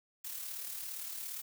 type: noise with amplitude modulation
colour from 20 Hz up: blue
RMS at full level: -40 dBFS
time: 0.24-1.42 s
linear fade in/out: 10 ms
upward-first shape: sine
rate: 37.4 Hz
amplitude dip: 45%
effects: none